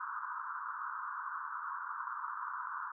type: band-pass noise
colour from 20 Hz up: pink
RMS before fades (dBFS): -41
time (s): 0-2.92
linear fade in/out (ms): 10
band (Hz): 970 to 1500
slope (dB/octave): 96
effects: none